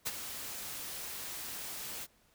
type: noise with ADSR envelope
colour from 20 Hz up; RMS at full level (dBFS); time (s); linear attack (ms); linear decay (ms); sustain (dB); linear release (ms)
white; -33; 0.05-2.07; 21; 31; -9; 37
effects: pink hiss -68 dBFS RMS until 2.34 s

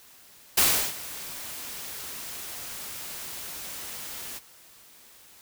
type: noise with ADSR envelope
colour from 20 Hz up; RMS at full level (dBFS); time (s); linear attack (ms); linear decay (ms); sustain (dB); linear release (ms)
white; -19; 0.57-4.4; 9; 350; -19; 30
effects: white hiss -53 dBFS RMS until 5.41 s

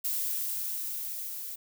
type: noise with level ramp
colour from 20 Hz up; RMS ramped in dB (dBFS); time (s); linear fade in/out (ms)
violet; -30 to -39; 0.04-1.56; 10
effects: none

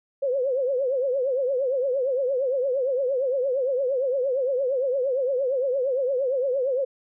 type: tone with vibrato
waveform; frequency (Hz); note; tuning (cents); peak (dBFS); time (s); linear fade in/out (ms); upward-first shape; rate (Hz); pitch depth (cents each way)
sine; 525; C5; +6; -21; 0.22-6.85; 10; triangle; 8.7; 150
effects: none

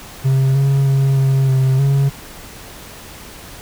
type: tone with pitch steps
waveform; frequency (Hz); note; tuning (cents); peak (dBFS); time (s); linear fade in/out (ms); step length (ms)
triangle; 133.7 / 137.5 / 136 / 134.7 / 132 / 138.4; C3 / C#3 / C#3 / C#3 / C3 / C#3; +38 / -14 / -33 / -49 / +16 / -2; -9; 0.24-2.1; 20; 310
effects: pink hiss -36 dBFS RMS until 3.61 s

